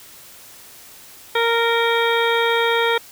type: harmonic tone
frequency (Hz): 463.7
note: A#4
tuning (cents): -9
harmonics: 1 / 2 / 3 / 4 / 5 / 7 / 8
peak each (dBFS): -19 / -22 / -24 / -25 / -26 / -27 / -28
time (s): 1.35-2.98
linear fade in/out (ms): 5
effects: white hiss -43 dBFS RMS until 3.11 s